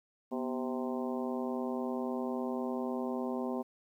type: harmonic tone with a mistuned harmonic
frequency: 130 Hz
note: C3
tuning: 11 cents flat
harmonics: 2 / 3 / 4 / 5 / 6 / 7 / 8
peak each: -35 / -39 / -41 / -43 / -45 / -46 / -47 dBFS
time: 0.31-3.63 s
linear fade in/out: 20 ms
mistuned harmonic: 2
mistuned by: -94 cents
effects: 11-bit